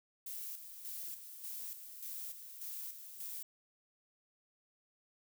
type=noise with tremolo; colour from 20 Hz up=violet; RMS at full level=-44 dBFS; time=0.26-3.43 s; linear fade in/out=5 ms; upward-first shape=square; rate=1.7 Hz; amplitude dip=55%; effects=none